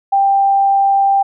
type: tone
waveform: sine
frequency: 789 Hz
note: G5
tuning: 11 cents sharp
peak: -9 dBFS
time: 0.12-1.23 s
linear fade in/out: 10 ms
effects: none